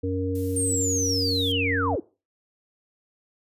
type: harmonic tone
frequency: 93.3 Hz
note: F#2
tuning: 15 cents sharp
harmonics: 1 / 3 / 5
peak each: -28 / -28 / -28 dBFS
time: 0.03-1.96 s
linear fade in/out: 10 ms
type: noise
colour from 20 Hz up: violet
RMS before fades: -41 dBFS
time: 0.35-1.52 s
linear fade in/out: 2 ms
type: linear sweep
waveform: sine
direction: down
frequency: 8870 to 277.3 Hz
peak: -24 dBFS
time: 0.56-2 s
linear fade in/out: 5 ms
effects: noise-tail reverb RT60 0.3 s tail -20 dB re dry + resampled to 32000 Hz